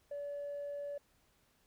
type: tone with tanh clipping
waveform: triangle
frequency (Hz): 574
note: D5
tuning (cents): -40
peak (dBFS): -39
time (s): 0.11-0.98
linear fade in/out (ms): 5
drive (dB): 5
effects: pink hiss -72 dBFS RMS until 1.66 s